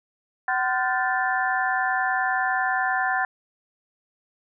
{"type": "tone cluster", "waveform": "sine", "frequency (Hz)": [757, 1028, 1415, 1545, 1760], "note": ["F#5", "C6", "F6", "G6", "A6"], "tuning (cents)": [39, -31, 22, -26, 0], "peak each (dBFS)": [-25, -29, -30, -30, -26], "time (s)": [0.48, 3.25], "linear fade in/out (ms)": 2, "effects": []}